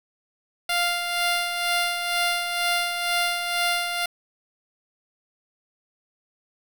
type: tone with tremolo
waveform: 10% pulse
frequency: 698.5 Hz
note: F5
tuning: in tune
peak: -12 dBFS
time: 0.69-4.06 s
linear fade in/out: 5 ms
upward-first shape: sine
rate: 2.1 Hz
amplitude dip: 50%
effects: 7-bit